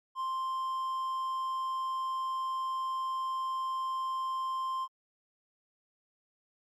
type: tone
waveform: triangle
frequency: 1050 Hz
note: C6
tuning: 6 cents sharp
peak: -29 dBFS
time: 0.15-4.88 s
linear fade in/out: 50 ms
effects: MP3 64 kbps